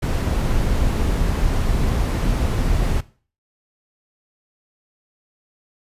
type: noise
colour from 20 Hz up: brown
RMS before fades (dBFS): -19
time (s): 0.02-3.01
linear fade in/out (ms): 10
effects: noise-tail reverb RT60 0.4 s tail -18 dB re dry + resampled to 32000 Hz